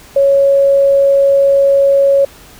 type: tone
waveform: sine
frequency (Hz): 554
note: C#5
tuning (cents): -1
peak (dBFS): -6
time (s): 0.16-2.25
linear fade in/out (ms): 5
effects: pink hiss -39 dBFS RMS until 2.59 s